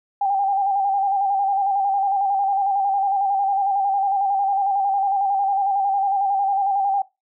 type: tone with vibrato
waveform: sine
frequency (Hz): 790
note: G5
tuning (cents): +13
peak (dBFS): -17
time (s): 0.21-7.02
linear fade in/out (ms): 5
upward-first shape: square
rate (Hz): 11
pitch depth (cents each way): 39
effects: noise-tail reverb RT60 0.2 s tail -18 dB re dry